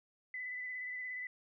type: tone with vibrato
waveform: sine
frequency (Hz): 2003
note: B6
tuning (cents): +24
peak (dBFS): -39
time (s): 0.34-1.27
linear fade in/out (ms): 2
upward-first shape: square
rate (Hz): 17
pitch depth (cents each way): 17
effects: none